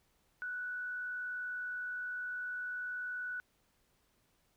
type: tone with frequency modulation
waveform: sine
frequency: 1480 Hz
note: F#6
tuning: in tune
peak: -37 dBFS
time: 0.42-3.4 s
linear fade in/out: 0 ms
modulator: 60.5 Hz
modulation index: 0.29
effects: pink hiss -74 dBFS RMS until 4.56 s